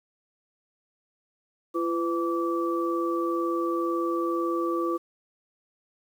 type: tone cluster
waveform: sine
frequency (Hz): 340 / 502 / 1158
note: F4 / B4 / D6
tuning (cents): -46 / +28 / -25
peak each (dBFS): -26 / -32 / -30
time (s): 1.74-4.98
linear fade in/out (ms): 20
effects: 9-bit